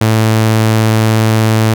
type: tone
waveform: sawtooth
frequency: 110.4 Hz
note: A2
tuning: 6 cents sharp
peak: -4 dBFS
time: 0.01-1.74 s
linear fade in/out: 5 ms
effects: none